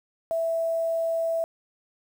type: tone with quantisation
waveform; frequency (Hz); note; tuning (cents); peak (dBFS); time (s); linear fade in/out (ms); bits
sine; 659.3; E5; 0; -23; 0.31-1.44; 0; 8
effects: none